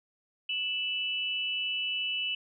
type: tone pair together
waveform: sine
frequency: 2637 / 2960 Hz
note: E7 / F#7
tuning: 0 / 0 cents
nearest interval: major second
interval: 200 cents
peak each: -33 / -31 dBFS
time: 0.49-2.35 s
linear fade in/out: 5 ms
effects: none